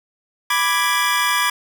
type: chord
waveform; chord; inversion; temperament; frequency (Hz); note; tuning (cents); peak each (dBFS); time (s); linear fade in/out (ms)
25% pulse; G# diminished; first; equal; 987.8 / 1174.7 / 1661.2; B5 / D6 / G#6; 0 / 0 / 0; -17; 0.5-1.5; 5
effects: none